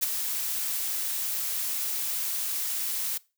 blue noise with ADSR envelope, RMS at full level -23 dBFS, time 0.01-3.18 s, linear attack 22 ms, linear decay 18 ms, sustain -7 dB, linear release 8 ms, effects noise-tail reverb RT60 0.3 s tail -22 dB re dry

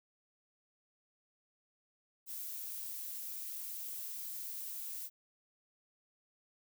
violet noise, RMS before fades -43 dBFS, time 2.26-5.1 s, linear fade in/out 50 ms, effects none

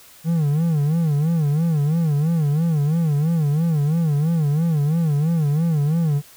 triangle tone with vibrato, 155.56 Hz, D#3, in tune, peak -14 dBFS, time 0.24-6.22 s, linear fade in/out 50 ms, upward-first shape sine, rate 3 Hz, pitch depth 150 cents each way, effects white hiss -47 dBFS RMS until 6.36 s

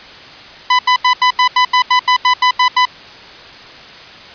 sawtooth tone bursts, 1000 Hz, B5, 21 cents sharp, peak -4 dBFS, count 13, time 0.7-2.854 s, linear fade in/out 5 ms, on 90 ms, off 82 ms, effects white hiss -35 dBFS RMS until 4.34 s + resampled to 11025 Hz

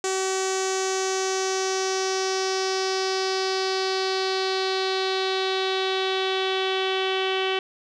sawtooth tone with low-pass filter sweep, 380 Hz, F#4, 46 cents sharp, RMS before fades -25 dBFS, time 0.04-7.59 s, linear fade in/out 2 ms, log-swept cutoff 7200 to 3100 Hz, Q 4.1, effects none

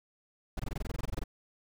brown noise bursts, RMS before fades -33 dBFS, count 15, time 0.57-1.239 s, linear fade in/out 5 ms, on 25 ms, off 21 ms, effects none

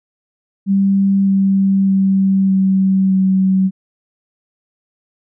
sine tone with pitch steps, 196 / 194.42 / 192.86 / 191.3 / 189.76 Hz, G3 / G3 / G3 / G3 / F#3, 0 / -14 / -28 / -42 / +44 cents, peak -10 dBFS, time 0.66-3.71 s, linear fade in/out 50 ms, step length 610 ms, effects none

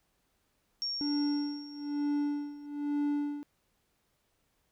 sine tone with exponential decay, 5530 Hz, F8, 18 cents flat, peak -30 dBFS, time 0.82-2.66 s, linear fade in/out 0 ms, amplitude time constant 400 ms
triangle tone with tremolo, 290.8 Hz, D4, 17 cents flat, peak -25 dBFS, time 1.01-3.43 s, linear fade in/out 0 ms, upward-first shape sine, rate 1.1 Hz, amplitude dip 85%
effects pink hiss -75 dBFS RMS until 4.71 s

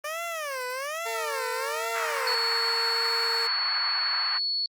15% pulse tone with vibrato, 584 Hz, D5, 10 cents flat, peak -24 dBFS, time 0.04-2.35 s, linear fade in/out 5 ms, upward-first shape sine, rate 1.2 Hz, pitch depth 270 cents each way
15% pulse tone with pitch glide, 452.5 to 460.4 Hz, A4 to A#4, +48 to -22 cents, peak -25 dBFS, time 1.05-3.48 s, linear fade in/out 20 ms, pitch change +30 cents, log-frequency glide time 1.27-2.08 s
pink band-pass noise, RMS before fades -33 dBFS, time 1.94-4.39 s, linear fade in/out 20 ms, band 1100 to 2000 Hz, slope 24 dB/octave
sine tone, 4403 Hz, C#8, 13 cents flat, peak -25 dBFS, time 2.27-4.66 s, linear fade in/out 2 ms
effects Opus 32 kbps

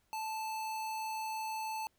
square tone, 877 Hz, A5, 6 cents flat, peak -37 dBFS, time 0.13-1.87 s, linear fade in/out 0 ms, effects pink hiss -75 dBFS RMS until 1.98 s

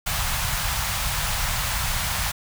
pink band-stop noise, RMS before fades -25 dBFS, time 0.06-2.32 s, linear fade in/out 10 ms, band 150 to 740 Hz, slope 24 dB/octave, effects none

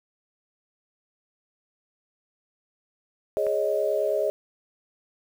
sine chord, Ab suspended fourth, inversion none, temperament just, 415.3 / 553.7 / 623 Hz, Ab4 / Db5 / Eb5, 0 / -2 / +2 cents, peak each -27 / -27 / -25 dBFS, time 3.37-4.3 s, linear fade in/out 0 ms
click, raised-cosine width 0.5 ms, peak -25 dBFS, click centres 3.467 s
effects 8-bit

